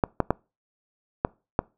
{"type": "clicks", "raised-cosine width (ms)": 1, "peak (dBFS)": -6, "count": 5, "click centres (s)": [0.038, 0.203, 0.306, 1.249, 1.591], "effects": ["noise-tail reverb RT60 0.3 s tail -25 dB re dry"]}